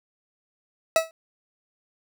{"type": "tone with exponential decay", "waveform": "40% pulse", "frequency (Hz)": 649, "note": "E5", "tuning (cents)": -27, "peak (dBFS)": -12, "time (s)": [0.96, 1.11], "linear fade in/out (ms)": 1, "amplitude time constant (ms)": 32, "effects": []}